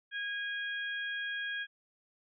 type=harmonic tone; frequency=820 Hz; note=G#5; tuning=22 cents flat; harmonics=2 / 3 / 4; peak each=-35 / -46 / -42 dBFS; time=0.11-1.67 s; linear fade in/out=50 ms; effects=none